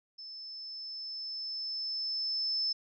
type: tone with level ramp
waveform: sine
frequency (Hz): 5260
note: E8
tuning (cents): -5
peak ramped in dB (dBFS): -43 to -28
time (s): 0.18-2.73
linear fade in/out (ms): 10
effects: none